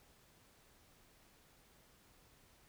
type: silence
effects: pink hiss -67 dBFS RMS until 2.68 s